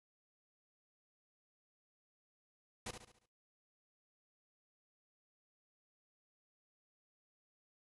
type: noise with echo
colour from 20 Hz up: pink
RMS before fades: -43 dBFS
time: 2.86-2.91 s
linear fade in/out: 5 ms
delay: 70 ms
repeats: 5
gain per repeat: -7 dB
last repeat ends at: 3.26 s
effects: noise-tail reverb RT60 0.3 s tail -18 dB re dry + resampled to 24000 Hz